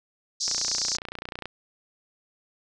white band-pass noise, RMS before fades -28 dBFS, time 0.4-0.97 s, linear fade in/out 10 ms, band 4600 to 6200 Hz, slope 48 dB/octave
click train, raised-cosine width 0.3 ms, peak -18 dBFS, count 30, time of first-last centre 0.48-1.456 s, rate 29.7 Hz
effects none

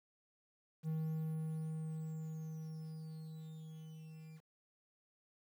triangle tone with level ramp, 158.3 Hz, D#3, 30 cents sharp, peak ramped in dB -33 to -49 dBFS, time 0.83-4.41 s, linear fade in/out 50 ms, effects 11-bit

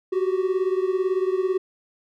triangle beating tone pair, 370 / 388 Hz, F#4 / G4, 0 / -18 cents, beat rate 18 Hz, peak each -20 / -23 dBFS, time 0.12-1.58 s, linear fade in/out 10 ms, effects none

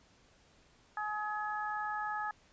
harmonic tone, 422.7 Hz, G#4, 31 cents sharp, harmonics 2 / 3 / 4, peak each -37 / -39 / -40 dBFS, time 0.97-2.31 s, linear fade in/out 2 ms, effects pink hiss -65 dBFS RMS until 2.52 s + resampled to 16000 Hz

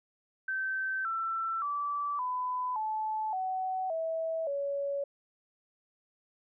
sine tone with pitch steps, 1546 / 1338.1 / 1158.2 / 1002.5 / 867.7 / 751 / 650 / 562.6 Hz, G6 / E6 / D6 / B5 / A5 / F#5 / E5 / C#5, -24 / +26 / -24 / +26 / -24 / +26 / -24 / +26 cents, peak -30 dBFS, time 0.48-5.04 s, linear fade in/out 5 ms, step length 570 ms, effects none

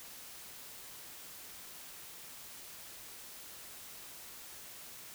silence, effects white hiss -50 dBFS RMS until 5.14 s

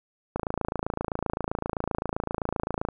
click train, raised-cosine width 1 ms, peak -13 dBFS, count 71, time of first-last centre 0.36-2.887 s, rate 27.7 Hz, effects none

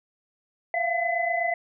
sine tone cluster, 678 / 706 / 2017 Hz, E5 / F5 / B6, +49 / +19 / +36 cents, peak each -27 / -28 / -27 dBFS, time 0.74-1.54 s, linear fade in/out 2 ms, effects none

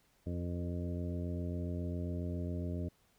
harmonic tone with a mistuned harmonic, 87.31 Hz, F2, in tune, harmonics 1 / 2 / 3 / 4 / 5 / 6 / 7, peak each -37 / -41 / -43 / -47 / -50 / -56 / -49 dBFS, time 0.26-2.89 s, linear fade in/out 10 ms, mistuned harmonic 5, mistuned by +16 cents, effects pink hiss -71 dBFS RMS until 3.18 s

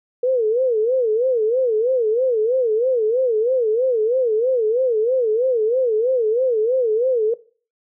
sine tone with vibrato, 473.9 Hz, A#4, 28 cents sharp, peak -15 dBFS, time 0.23-7.34 s, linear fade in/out 5 ms, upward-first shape sine, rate 3.1 Hz, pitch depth 180 cents each way, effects noise-tail reverb RT60 0.4 s tail -19 dB re dry

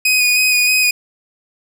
sawtooth tone with vibrato, 2489 Hz, D#7, in tune, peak -8 dBFS, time 0.05-0.91 s, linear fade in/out 5 ms, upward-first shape square, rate 3.2 Hz, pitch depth 15 cents each way, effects none

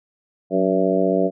harmonic tone with a mistuned harmonic, 95.2 Hz, F#2, 50 cents sharp, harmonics 2 / 3 / 4 / 5 / 6 / 7, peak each -23 / -23 / -23 / -23 / -23 / -23 dBFS, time 0.5-1.31 s, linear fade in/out 50 ms, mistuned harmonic 2, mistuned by -54 cents, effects none

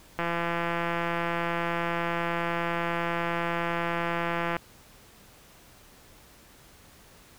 click train, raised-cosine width 0.5 ms, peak -14 dBFS, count 745, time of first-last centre 0.19-4.566 s, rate 170 Hz, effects pink hiss -54 dBFS RMS until 7.38 s

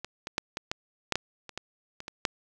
clicks, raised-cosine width 0.2 ms, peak -19 / -18 / -9 / -15 / -12 / -8 / -9 / -24 / -17 / -22 / -20 / -7 dBFS, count 12, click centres 0.046 / 0.271 / 0.381 / 0.571 / 0.715 / 1.123 / 1.156 / 1.493 / 1.576 / 2.004 / 2.081 / 2.252 s, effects none

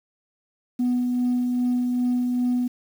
sine tone with tremolo, 246.9 Hz, B3, in tune, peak -17 dBFS, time 0.79-2.68 s, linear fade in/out 10 ms, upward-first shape sine, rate 2.5 Hz, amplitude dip 30%, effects tanh soft clip ceiling -17 dBFS + 8-bit

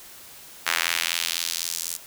sawtooth tone with high-pass filter sweep, 84 Hz, E2, 33 cents sharp, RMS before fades -27 dBFS, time 0.66-1.97 s, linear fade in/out 10 ms, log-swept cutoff 1600 to 7400 Hz, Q 1.2, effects white hiss -45 dBFS RMS until 2.06 s

